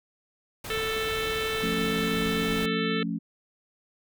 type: noise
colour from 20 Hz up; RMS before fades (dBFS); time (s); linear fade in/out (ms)
pink; -37; 0.64-2.66; 5
type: harmonic tone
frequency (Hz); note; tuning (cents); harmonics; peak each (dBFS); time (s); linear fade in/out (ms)
441.4; A4; +5; 1 / 3 / 4 / 5 / 6 / 7 / 8 / 9; -30 / -35 / -36 / -37 / -38 / -38 / -39 / -40; 0.7-3.03; 2
type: chord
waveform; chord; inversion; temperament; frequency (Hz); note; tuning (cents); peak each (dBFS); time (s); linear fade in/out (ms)
sine; F augmented; none; equal with one note detuned; 174.61 / 220.8 / 277.2; F3 / A3 / C#4; 0 / +6 / 0; -31 / -31 / -33; 1.62-3.19; 20
effects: none